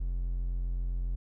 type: tone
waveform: triangle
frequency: 43.77 Hz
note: F1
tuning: 5 cents sharp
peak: -27 dBFS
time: 0-1.16 s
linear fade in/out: 10 ms
effects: none